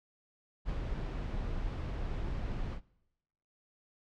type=noise with ADSR envelope; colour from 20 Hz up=brown; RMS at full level=-33 dBFS; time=0.65-2.81 s; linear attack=44 ms; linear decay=61 ms; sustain=-3 dB; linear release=80 ms; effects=noise-tail reverb RT60 0.9 s tail -23 dB re dry + low-pass 4000 Hz 12 dB/octave